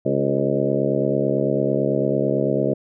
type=harmonic tone with a mistuned harmonic; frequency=69 Hz; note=C#2; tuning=7 cents flat; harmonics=2 / 3 / 4 / 5 / 6 / 7 / 8 / 9; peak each=-26 / -26 / -26 / -26 / -26 / -26 / -26 / -26 dBFS; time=0.05-2.74 s; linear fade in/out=10 ms; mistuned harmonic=5; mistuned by=+44 cents; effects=none